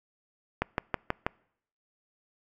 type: click train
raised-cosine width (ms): 0.5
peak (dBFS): -11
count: 5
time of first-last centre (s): 0.62-1.265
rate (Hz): 6.2
effects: noise-tail reverb RT60 0.7 s tail -26 dB re dry